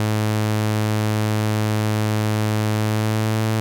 sawtooth tone with pitch glide, 107.4 to 110.04 Hz, A2 to A2, -41 to +1 cents, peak -14 dBFS, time 0-3.6 s, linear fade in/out 0 ms, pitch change +42 cents, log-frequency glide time 2.75-3.45 s, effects none

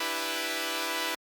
5% pulse chord, E minor seventh, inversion third, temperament equal, 293.7 / 329.6 / 392 / 493.9 Hz, D4 / E4 / G4 / B4, 0 / 0 / 0 / 0 cents, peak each -27 / -22 / -27 / -22 dBFS, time 0-1.15 s, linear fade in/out 5 ms, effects Opus 48 kbps

